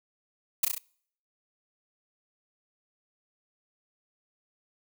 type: noise with echo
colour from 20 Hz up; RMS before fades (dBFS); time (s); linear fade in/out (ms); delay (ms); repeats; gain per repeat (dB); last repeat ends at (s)
blue; -22; 0.63-0.65; 5; 33; 4; -3; 0.782
effects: noise-tail reverb RT60 0.6 s tail -26 dB re dry